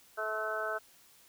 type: harmonic tone with a mistuned harmonic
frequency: 216.9 Hz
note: A3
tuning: 25 cents flat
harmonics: 2 / 3 / 4 / 5 / 6 / 7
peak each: -41 / -37 / -46 / -46 / -38 / -37 dBFS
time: 0.17-0.79 s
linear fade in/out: 20 ms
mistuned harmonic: 5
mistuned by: -23 cents
effects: white hiss -61 dBFS RMS until 1.28 s